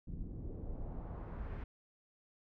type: noise with low-pass filter sweep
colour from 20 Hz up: brown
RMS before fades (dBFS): -43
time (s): 0.07-1.64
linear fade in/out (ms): 5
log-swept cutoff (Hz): 240 to 2100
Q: 1.3
effects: none